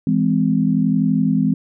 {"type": "chord", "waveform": "sine", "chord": "E augmented", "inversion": "none", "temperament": "just", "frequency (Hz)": [164.81, 206, 257.5], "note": ["E3", "G#3", "B#3"], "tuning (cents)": [0, -14, -28], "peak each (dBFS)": [-19, -18, -18], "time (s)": [0.07, 1.54], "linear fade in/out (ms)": 2, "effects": []}